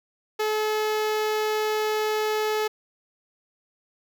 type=tone with notch filter; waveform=sawtooth; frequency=429.4 Hz; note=A4; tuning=42 cents flat; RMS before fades=-25 dBFS; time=0.39-2.68 s; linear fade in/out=10 ms; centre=9100 Hz; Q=1.3; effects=none